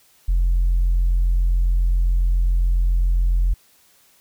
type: tone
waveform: sine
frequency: 43.65 Hz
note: F1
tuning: in tune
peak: -13 dBFS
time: 0.28-3.54 s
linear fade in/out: 10 ms
effects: tanh soft clip ceiling -12 dBFS + white hiss -56 dBFS RMS until 4.2 s